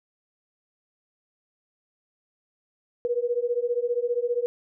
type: beating tone pair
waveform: sine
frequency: 474.6 / 489.6 Hz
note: A#4 / B4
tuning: +31 / -15 cents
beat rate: 15 Hz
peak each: -26 dBFS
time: 3.05-4.46 s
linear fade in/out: 0 ms
effects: none